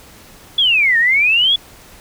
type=exponential two-way sweep; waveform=sine; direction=down then up; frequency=3458 to 1793 to 3458 Hz; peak=-10 dBFS; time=0.58-1.56 s; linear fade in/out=5 ms; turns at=0.98 s; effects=pink hiss -42 dBFS RMS until 2 s